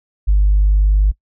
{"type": "tone", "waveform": "sine", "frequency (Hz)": 50.3, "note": "G1", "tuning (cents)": 45, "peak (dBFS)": -8, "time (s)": [0.27, 1.12], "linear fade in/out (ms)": 20, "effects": ["noise-tail reverb RT60 0.1 s tail -22 dB re dry", "tanh soft clip ceiling -5 dBFS"]}